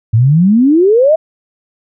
sine exponential sweep, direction up, 106 to 659.3 Hz, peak -5 dBFS, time 0.13-1.16 s, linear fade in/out 10 ms, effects none

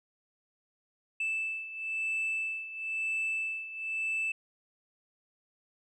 sine beating tone pair, 2637 / 2638 Hz, E7 / E7, 0 / +1 cents, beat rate 1 Hz, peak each -31 / -35 dBFS, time 1.2-4.32 s, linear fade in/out 5 ms, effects tanh soft clip ceiling -27 dBFS

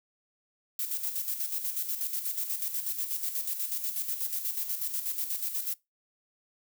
violet noise with tremolo, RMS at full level -31 dBFS, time 0.79-5.74 s, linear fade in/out 2 ms, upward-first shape square, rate 8.2 Hz, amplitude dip 55%, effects noise-tail reverb RT60 0.2 s tail -22 dB re dry

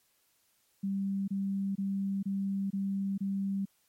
sine tone bursts, 196 Hz, G3, in tune, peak -29 dBFS, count 6, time 0.83-3.655 s, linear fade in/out 10 ms, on 450 ms, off 25 ms, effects white hiss -71 dBFS RMS until 3.88 s + MP3 64 kbps

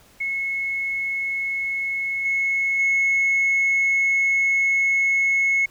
sine tone with level steps, 2185 Hz, C#7, 26 cents flat, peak -22 / -18 / -15 dBFS, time 0.2-5.66 s, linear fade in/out 10 ms, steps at 2.25 / 2.79 s, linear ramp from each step 5 ms, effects tanh soft clip ceiling -14 dBFS + pink hiss -53 dBFS RMS until 5.7 s

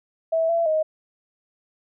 sine tone with pitch steps, 652 / 672 / 626 Hz, E5 / E5 / D#5, -19 / +33 / +10 cents, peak -18 dBFS, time 0.32-0.83 s, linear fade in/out 10 ms, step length 170 ms, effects none

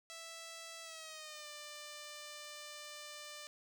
5% pulse tone with pitch glide, 659.3 to 594.2 Hz, E5 to D5, 0 to +20 cents, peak -36 dBFS, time 0.1-3.47 s, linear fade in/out 0 ms, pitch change -180 cents, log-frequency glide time 0.83-1.48 s, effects none

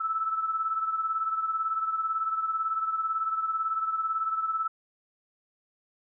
sine beating tone pair, 1311 / 1329 Hz, E6 / E6, -10 / +14 cents, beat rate 18 Hz, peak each -27 / -34 dBFS, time 0-4.68 s, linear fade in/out 10 ms, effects none

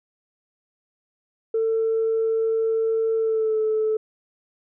sine tone with pitch glide, 447.8 to 435.1 Hz, A4 to A4, +30 to -19 cents, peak -18 dBFS, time 1.54-3.97 s, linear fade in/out 5 ms, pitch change -49 cents, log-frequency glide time 3.18-3.58 s, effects tanh soft clip ceiling -15 dBFS

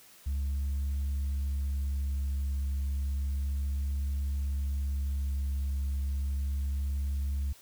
sine tone with vibrato, 69.3 Hz, C#2, in tune, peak -26 dBFS, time 0.26-7.53 s, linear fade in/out 10 ms, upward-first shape sine, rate 0.32 Hz, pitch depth 10 cents each way, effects tanh soft clip ceiling -27 dBFS + white hiss -56 dBFS RMS until 7.61 s

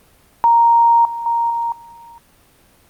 sine tone with level steps, 932.3 Hz, A#5, in tune, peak -8 / -22 / -14 / -17 / -37 dBFS, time 0.44-2.18 s, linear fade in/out 0 ms, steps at 1.05 / 1.26 / 1.5 / 1.72 s, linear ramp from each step 2 ms, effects pink hiss -52 dBFS RMS until 2.89 s + Opus 32 kbps

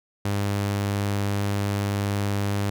sawtooth tone, 100.9 Hz, G#2, 49 cents flat, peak -19 dBFS, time 0.25-2.7 s, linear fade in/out 5 ms, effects none

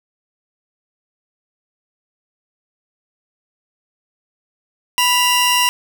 sawtooth tone pair together, 986.2 / 2791 Hz, B5 / F7, -3 / -2 cents, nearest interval octave + tritone, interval 1801 cents, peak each -12 dBFS, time 4.98-5.69 s, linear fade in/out 0 ms, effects none

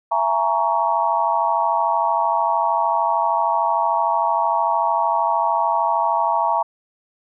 sine chord, A# half-diminished seventh, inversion second, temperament just, 671.3 / 839.1 / 932.3 / 1118.8 Hz, E5 / G#5 / A#5 / C#6, +31 / +18 / 0 / +16 cents, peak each -23 / -23 / -19 / -24 dBFS, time 0.11-6.63 s, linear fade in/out 10 ms, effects none

